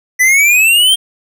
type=exponential sweep; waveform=square; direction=up; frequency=1975.5 to 3208 Hz; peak=-7 dBFS; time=0.19-0.96 s; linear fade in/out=20 ms; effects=none